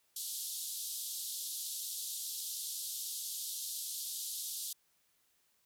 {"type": "band-pass noise", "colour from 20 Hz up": "white", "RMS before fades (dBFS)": -41, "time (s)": [0.16, 4.73], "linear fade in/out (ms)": 5, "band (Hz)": [3400, 14000], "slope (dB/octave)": 48, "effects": ["white hiss -74 dBFS RMS until 5.65 s"]}